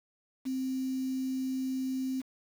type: tone with quantisation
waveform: sine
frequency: 261.6 Hz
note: C4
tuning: in tune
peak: -30 dBFS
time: 0.45-2.22 s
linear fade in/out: 20 ms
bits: 8
effects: none